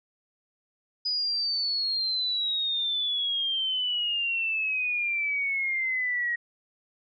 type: exponential sweep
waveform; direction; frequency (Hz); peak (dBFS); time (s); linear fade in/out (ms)
sine; down; 4978 to 1889; -25; 1.05-6.36; 10
effects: none